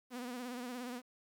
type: tone with vibrato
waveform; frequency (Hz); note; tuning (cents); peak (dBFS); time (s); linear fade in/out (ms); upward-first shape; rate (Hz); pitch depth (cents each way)
sawtooth; 246.9; B3; 0; -37; 0.1-1.02; 50; sine; 17; 61
effects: 11-bit